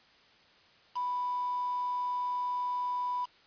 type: tone with quantisation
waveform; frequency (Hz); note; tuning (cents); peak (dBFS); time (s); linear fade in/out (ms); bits
sine; 988; B5; 0; -30; 0.95-3.26; 20; 7
effects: white hiss -61 dBFS RMS until 3.46 s + resampled to 11025 Hz